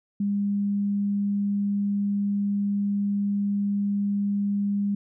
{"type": "tone", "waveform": "sine", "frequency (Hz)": 202, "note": "G#3", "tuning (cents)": -48, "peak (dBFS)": -22, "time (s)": [0.2, 4.95], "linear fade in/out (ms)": 5, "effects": []}